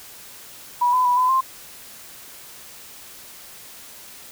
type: tone with pitch steps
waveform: sine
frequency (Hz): 974 / 1008 / 982 / 1010 / 1052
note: B5 / B5 / B5 / B5 / C6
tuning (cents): -24 / +35 / -10 / +39 / +9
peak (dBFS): -15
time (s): 0.81-1.41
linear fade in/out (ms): 10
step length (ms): 120
effects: white hiss -42 dBFS RMS until 4.31 s